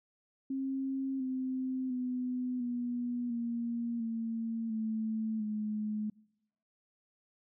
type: tone with pitch steps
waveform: sine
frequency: 268 / 259.3 / 250.9 / 242.8 / 234.9 / 227.3 / 220 / 212.8 Hz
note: C4 / C4 / B3 / B3 / A#3 / A#3 / A3 / G#3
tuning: +42 / -15 / +28 / -29 / +13 / -43 / 0 / +42 cents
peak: -32 dBFS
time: 0.5-6.1 s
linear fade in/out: 5 ms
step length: 700 ms
effects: noise-tail reverb RT60 0.9 s tail -25 dB re dry